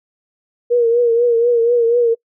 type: tone with vibrato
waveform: sine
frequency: 471.8 Hz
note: A#4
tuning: 21 cents sharp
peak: -10 dBFS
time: 0.7-2.15 s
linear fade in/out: 20 ms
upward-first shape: triangle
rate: 4.1 Hz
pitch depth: 64 cents each way
effects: noise-tail reverb RT60 0.1 s tail -24 dB re dry